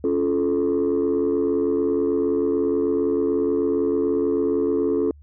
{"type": "chord", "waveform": "sine", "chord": "Db augmented", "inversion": "none", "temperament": "just", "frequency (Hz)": [277.2, 346.5, 433.1], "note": ["Db4", "F4", "A4"], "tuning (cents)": [0, -14, -27], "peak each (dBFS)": [-22, -22, -20], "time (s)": [0.04, 5.11], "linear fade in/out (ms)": 2, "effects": ["tanh soft clip ceiling -14 dBFS", "added 73 Hz sine -44 dBFS peak until 5.22 s"]}